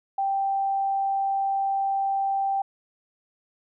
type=tone; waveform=sine; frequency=784 Hz; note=G5; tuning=in tune; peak=-22 dBFS; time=0.18-2.62 s; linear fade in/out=5 ms; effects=none